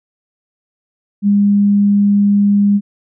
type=tone; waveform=sine; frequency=202.8 Hz; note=G#3; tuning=41 cents flat; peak=-8 dBFS; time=1.22-2.81 s; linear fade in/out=50 ms; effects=none